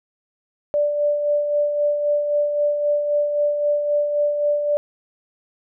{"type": "tone with tremolo", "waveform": "sine", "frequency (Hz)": 587, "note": "D5", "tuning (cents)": -1, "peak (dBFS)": -15, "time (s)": [0.74, 4.77], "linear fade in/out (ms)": 0, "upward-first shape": "sine", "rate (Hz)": 3.8, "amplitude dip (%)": 45, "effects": []}